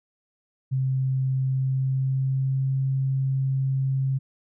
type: tone with pitch glide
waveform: sine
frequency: 131.9 to 133.97 Hz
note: C3 to C3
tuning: +14 to +41 cents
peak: -21 dBFS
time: 0.71-4.19 s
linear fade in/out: 20 ms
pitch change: +27 cents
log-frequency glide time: 1.42-2.76 s
effects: none

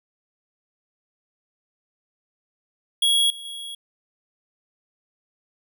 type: tone with level steps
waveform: square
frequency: 3322 Hz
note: G#7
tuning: in tune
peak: -17 / -36 / -33 dBFS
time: 3.02-3.75 s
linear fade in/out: 5 ms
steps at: 3.3 / 3.45 s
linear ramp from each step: 2 ms
effects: none

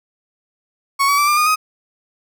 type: tone with pitch steps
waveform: 35% pulse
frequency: 1108.7 / 1136.6 / 1165.2 / 1194.5 / 1224.5 / 1255.3 Hz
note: C#6 / C#6 / D6 / D6 / D#6 / D#6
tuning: 0 / +43 / -14 / +29 / -28 / +15 cents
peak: -11 dBFS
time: 0.99-1.56 s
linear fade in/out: 20 ms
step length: 95 ms
effects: none

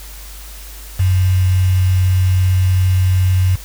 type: tone with quantisation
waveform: sine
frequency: 92.5 Hz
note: F#2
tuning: in tune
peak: -10 dBFS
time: 0.99-3.56 s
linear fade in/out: 10 ms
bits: 5
effects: added 50 Hz sine -32 dBFS peak until 3.64 s + white hiss -37 dBFS RMS until 3.64 s

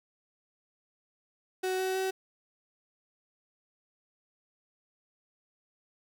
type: tone with pitch steps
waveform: 35% pulse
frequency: 373 / 376.2 / 379.5 Hz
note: F#4 / F#4 / F#4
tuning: +14 / +29 / +44 cents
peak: -27 dBFS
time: 1.63-2.11 s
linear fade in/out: 10 ms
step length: 160 ms
effects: none

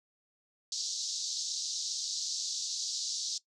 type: band-pass noise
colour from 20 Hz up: white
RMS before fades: -36 dBFS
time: 0.72-3.38 s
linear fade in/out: 2 ms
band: 3900 to 6700 Hz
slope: 48 dB/octave
effects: noise-tail reverb RT60 0.1 s tail -18 dB re dry

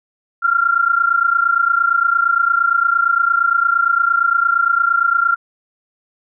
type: tone pair together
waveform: sine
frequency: 1368.2 / 1396.9 Hz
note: F6 / F6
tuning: -36 / 0 cents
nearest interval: unison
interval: 36 cents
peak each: -15 dBFS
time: 0.42-5.36 s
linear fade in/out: 20 ms
effects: none

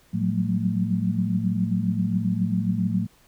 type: tone cluster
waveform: sine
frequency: 111.2 / 180.2 / 187.6 / 198.9 / 223.4 Hz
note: A2 / F#3 / F#3 / G3 / A3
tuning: +19 / -45 / +24 / +25 / +27 cents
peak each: -28 / -25 / -27 / -33 / -28 dBFS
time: 0.13-3.07 s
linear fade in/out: 20 ms
effects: pink hiss -58 dBFS RMS until 3.27 s

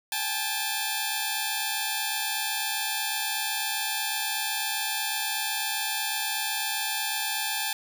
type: tone cluster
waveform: 10% pulse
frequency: 797 / 865 / 3580 / 4457 Hz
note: G5 / A5 / A7 / C#8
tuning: +28 / -30 / +29 / +9 cents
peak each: -25 / -23 / -26 / -28 dBFS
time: 0.12-7.73 s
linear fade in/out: 2 ms
effects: none

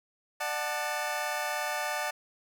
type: chord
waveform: 20% pulse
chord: D major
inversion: none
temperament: equal with one note detuned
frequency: 599 / 740 / 880 Hz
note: D5 / F#5 / A5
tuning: +34 / 0 / 0 cents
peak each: -30 dBFS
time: 0.4-2.11 s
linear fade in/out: 10 ms
effects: none

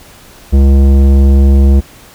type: tone with tanh clipping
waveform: triangle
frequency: 68.5 Hz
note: C#2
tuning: 20 cents flat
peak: -5 dBFS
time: 0.52-1.81 s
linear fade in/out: 20 ms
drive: 18 dB
effects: pink hiss -38 dBFS RMS until 2.14 s

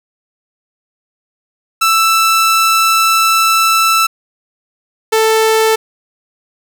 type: tone pair in turn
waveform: sawtooth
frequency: 1324 / 441.8 Hz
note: E6 / A4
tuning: +7 / +7 cents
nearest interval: octave + perfect fifth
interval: 1900 cents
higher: first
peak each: -5 dBFS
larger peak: neither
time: 1.81-4.07 / 5.12-5.76 s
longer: first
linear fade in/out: 10 ms
effects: none

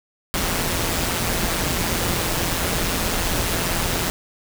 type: noise with amplitude modulation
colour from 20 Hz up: pink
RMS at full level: -20 dBFS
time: 0.34-4.1 s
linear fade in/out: 0 ms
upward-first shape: sine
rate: 172 Hz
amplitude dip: 55%
effects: none

